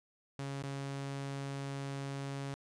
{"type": "tone with dropouts", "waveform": "sawtooth", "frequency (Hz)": 138.4, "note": "C#3", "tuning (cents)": -2, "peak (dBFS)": -34, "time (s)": [0.39, 2.54], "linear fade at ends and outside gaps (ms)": 0, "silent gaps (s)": [0.624, 0.638], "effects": ["resampled to 22050 Hz"]}